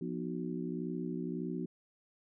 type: harmonic tone with a mistuned harmonic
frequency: 61.74 Hz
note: B1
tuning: in tune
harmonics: 3 / 4 / 5 / 6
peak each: -39 / -40 / -41 / -42 dBFS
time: 0.01-1.66 s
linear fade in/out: 5 ms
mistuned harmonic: 3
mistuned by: -110 cents
effects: none